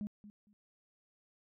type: tone with echo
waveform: sine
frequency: 207.7 Hz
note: G#3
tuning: in tune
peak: -35 dBFS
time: 0.01-0.07 s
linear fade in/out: 0 ms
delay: 230 ms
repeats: 2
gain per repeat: -15 dB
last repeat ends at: 0.53 s
effects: tanh soft clip ceiling -33 dBFS